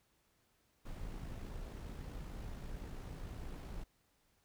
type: noise with amplitude modulation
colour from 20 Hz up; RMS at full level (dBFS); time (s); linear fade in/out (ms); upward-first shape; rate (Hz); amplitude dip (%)
brown; -44; 0.85-3.84; 10; sine; 55.4; 30
effects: pink hiss -75 dBFS RMS until 4.44 s